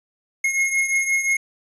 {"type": "beating tone pair", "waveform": "square", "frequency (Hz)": [2157, 2162.7], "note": ["C#7", "C#7"], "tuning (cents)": [-48, -43], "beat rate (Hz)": 5.7, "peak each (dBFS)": [-20, -26], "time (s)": [0.44, 1.37], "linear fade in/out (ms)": 5, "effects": ["resampled to 24000 Hz"]}